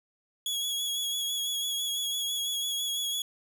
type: tone with vibrato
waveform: sawtooth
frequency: 3348 Hz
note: G#7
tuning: 13 cents sharp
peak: -26 dBFS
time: 0.46-3.22 s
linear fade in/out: 2 ms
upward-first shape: sine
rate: 6 Hz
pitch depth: 25 cents each way
effects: none